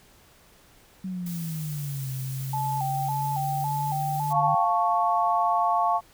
sine exponential two-way sweep, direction down then up, 189.8 to 130.81 to 149.5 Hz, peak -29 dBFS, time 1.04-4.55 s, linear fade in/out 5 ms, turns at 2.11 s
blue noise, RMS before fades -41 dBFS, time 1.26-4.33 s, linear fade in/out 5 ms
sine tone with vibrato, 822 Hz, G#5, 18 cents flat, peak -26 dBFS, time 2.53-4.65 s, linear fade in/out 5 ms, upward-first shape square, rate 1.8 Hz, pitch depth 89 cents each way
sine chord, F augmented, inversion none, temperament equal, 698.5 / 880 / 1108.7 Hz, F5 / A5 / C#6, 0 / 0 / 0 cents, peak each -24 / -25 / -25 dBFS, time 4.3-6.01 s, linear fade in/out 50 ms
effects pink hiss -56 dBFS RMS until 6.13 s

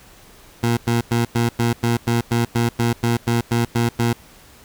20% pulse tone bursts, 117.7 Hz, A#2, 17 cents sharp, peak -11 dBFS, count 15, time 0.63-4.13 s, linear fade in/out 5 ms, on 140 ms, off 100 ms, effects pink hiss -47 dBFS RMS until 4.64 s

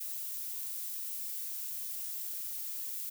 violet noise, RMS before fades -39 dBFS, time 0-3.1 s, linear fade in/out 10 ms, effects none

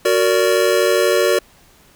square chord, Gb augmented, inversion none, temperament just, 370 / 462.5 / 578.1 Hz, Gb4 / Bb4 / D5, 0 / -14 / -27 cents, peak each -18 dBFS, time 0.05-1.39 s, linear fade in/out 5 ms, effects pink hiss -50 dBFS RMS until 1.95 s

